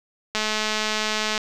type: click train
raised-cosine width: 0.2 ms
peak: -7 dBFS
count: 222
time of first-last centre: 0.35-1.378 s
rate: 215 Hz
effects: none